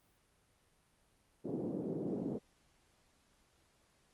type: band-pass noise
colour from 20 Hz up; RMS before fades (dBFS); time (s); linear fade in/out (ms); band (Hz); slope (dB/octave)
white; -39; 1.44-2.39; 20; 150 to 420; 24
effects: pink hiss -72 dBFS RMS until 4.13 s + Opus 32 kbps